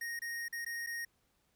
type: tone with dropouts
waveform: square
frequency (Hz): 1864.7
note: A#6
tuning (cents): 0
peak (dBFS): -38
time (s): 0.01-1.05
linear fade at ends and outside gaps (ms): 5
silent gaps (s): 0.192-0.218 / 0.483-0.526 / 0.649-0.662 / 0.864-0.87
effects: pink hiss -75 dBFS RMS until 1.55 s